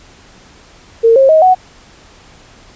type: tone with pitch steps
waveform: sine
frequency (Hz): 456.7 / 536.9 / 631.1 / 741.9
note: A#4 / C5 / D#5 / F#5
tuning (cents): -36 / +45 / +24 / +4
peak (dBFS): -4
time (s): 1.03-1.55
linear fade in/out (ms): 20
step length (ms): 130
effects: pink hiss -42 dBFS RMS until 2.75 s + resampled to 16000 Hz

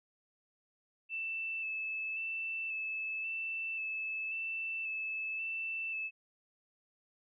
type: tone with vibrato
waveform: sine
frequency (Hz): 2637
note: E7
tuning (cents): 0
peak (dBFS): -35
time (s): 1.09-6.11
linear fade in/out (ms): 50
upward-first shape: square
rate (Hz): 0.93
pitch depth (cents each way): 16
effects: none

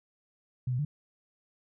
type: tone with pitch steps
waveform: sine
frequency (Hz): 126.4 / 124.1 / 147.8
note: B2 / B2 / D3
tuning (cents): +41 / +9 / +11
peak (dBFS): -27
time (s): 0.67-0.85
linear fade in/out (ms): 5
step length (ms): 60
effects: none

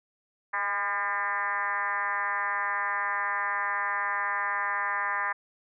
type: tone with frequency modulation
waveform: sine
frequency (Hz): 1408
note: F6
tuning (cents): +14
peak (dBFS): -26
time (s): 0.53-5.33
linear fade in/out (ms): 10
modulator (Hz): 198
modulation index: 2.8
effects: none

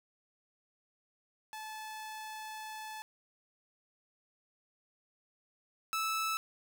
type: tone pair in turn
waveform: sawtooth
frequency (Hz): 867 / 1310.7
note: A5 / E6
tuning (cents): -26 / -10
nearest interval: perfect fifth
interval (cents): 716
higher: second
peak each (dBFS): -38 / -28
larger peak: second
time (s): 1.53-3.02 / 5.93-6.37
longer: first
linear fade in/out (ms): 0
effects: none

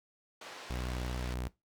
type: band-pass noise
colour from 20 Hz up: pink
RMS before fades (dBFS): -48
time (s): 0.41-1.34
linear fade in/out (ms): 5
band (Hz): 480 to 5100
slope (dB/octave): 12
type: tone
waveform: sawtooth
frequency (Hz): 61.74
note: B1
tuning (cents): 0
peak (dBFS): -31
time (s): 0.7-1.48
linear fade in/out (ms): 0
effects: noise-tail reverb RT60 0.2 s tail -19 dB re dry

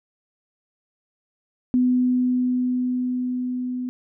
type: tone with level ramp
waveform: sine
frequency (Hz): 250.6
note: B3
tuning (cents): +25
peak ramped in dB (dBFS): -15 to -25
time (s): 1.74-3.89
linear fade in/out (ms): 0
effects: none

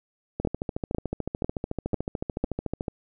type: two click trains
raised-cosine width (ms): 2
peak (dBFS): -11 / -15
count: 5 / 35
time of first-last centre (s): 0.45-2.44 / 0.4-2.882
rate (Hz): 2.01 / 13.7
effects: none

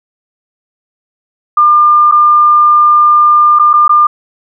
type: tone with dropouts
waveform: sine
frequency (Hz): 1200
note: D6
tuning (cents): +37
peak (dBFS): -3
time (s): 1.57-4.07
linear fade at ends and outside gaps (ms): 5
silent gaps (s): 2.114-2.121 / 3.589-3.595 / 3.732-3.737 / 3.88-3.893
effects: none

